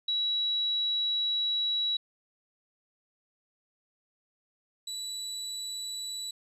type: tone pair in turn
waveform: sine / 30% pulse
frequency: 3900 / 3941 Hz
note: B7 / B7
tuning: -23 / -4 cents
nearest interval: unison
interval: 19 cents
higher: second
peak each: -26 / -32 dBFS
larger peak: first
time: 0.08-1.97 / 4.87-6.31 s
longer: first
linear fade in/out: 5 ms
effects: resampled to 32000 Hz + 11-bit